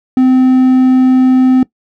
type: tone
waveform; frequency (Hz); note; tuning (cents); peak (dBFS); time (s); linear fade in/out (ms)
triangle; 257.6; C4; -27; -3; 0.17-1.63; 2
effects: noise-tail reverb RT60 0.1 s tail -20 dB re dry